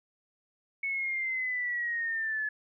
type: linear sweep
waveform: sine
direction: down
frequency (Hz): 2213 to 1709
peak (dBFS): -29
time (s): 0.83-2.49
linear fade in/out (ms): 5
effects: none